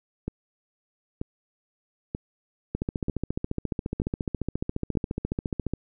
two click trains, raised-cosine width 3 ms, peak -16 / -14 dBFS, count 6 / 44, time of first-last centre 0.28-4.953 / 2.75-5.736 s, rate 1.07 / 14.4 Hz, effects none

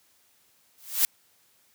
blue noise with exponential growth, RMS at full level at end -18 dBFS, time 0.78-1.05 s, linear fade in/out 0 ms, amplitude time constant 58 ms, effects white hiss -64 dBFS RMS until 1.74 s + high-pass 60 Hz 12 dB/octave

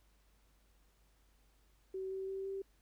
sine tone with pitch steps, 380 / 383.1 / 386.2 / 389.3 Hz, F#4 / G4 / G4 / G4, +46 / -40 / -26 / -12 cents, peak -38 dBFS, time 1.94-2.62 s, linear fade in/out 5 ms, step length 170 ms, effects added 50 Hz sine -68 dBFS peak until 2.81 s + pink hiss -74 dBFS RMS until 2.81 s

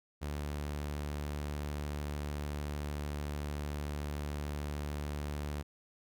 sawtooth tone, 73.42 Hz, D2, in tune, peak -32 dBFS, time 0.21-5.63 s, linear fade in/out 20 ms, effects none

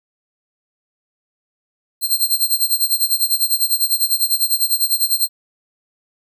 5% pulse tone with tremolo, 4167 Hz, C8, 8 cents flat, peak -5 dBFS, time 2.01-5.29 s, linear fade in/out 50 ms, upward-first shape sine, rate 10 Hz, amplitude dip 85%, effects none

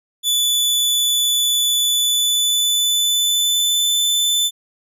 sawtooth tone with pitch glide, 3473 to 3521 Hz, A7 to A7, -23 to 0 cents, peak -12 dBFS, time 0.23-4.51 s, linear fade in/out 50 ms, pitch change +23 cents, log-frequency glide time 1.77-3.98 s, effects none

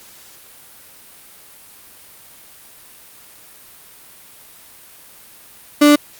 35% pulse tone, 293.7 Hz, D4, in tune, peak -5 dBFS, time 5.81-5.96 s, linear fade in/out 10 ms, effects white hiss -43 dBFS RMS until 6.19 s + Opus 48 kbps

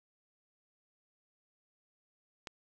click, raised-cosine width 0.2 ms, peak -24 dBFS, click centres 2.472 s, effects none

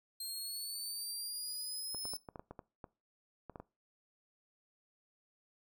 20% pulse linear sweep, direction up, 4186 to 5274 Hz, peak -34 dBFS, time 0.2-2.17 s, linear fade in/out 5 ms
clicks, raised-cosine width 1 ms, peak -32 dBFS, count 12, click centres 1.947 / 2.054 / 2.136 / 2.288 / 2.358 / 2.395 / 2.51 / 2.592 / 2.842 / 3.497 / 3.558 / 3.6 s
effects noise-tail reverb RT60 0.3 s tail -21 dB re dry

